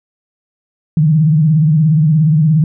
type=tone with vibrato; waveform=sine; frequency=155.2 Hz; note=D#3; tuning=4 cents flat; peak=-7 dBFS; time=0.97-2.64 s; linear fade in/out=2 ms; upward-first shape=sine; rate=17 Hz; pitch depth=110 cents each way; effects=none